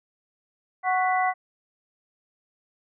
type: harmonic tone with a mistuned harmonic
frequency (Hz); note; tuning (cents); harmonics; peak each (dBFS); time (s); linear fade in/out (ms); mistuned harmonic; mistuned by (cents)
370; F#4; 0; 2 / 3 / 4 / 5; -22 / -28 / -34 / -28; 0.83-1.34; 50; 5; +120
effects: none